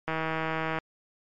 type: click train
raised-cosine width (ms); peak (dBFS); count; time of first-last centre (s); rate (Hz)
0.5; -15; 114; 0.08-0.786; 160
effects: MP3 64 kbps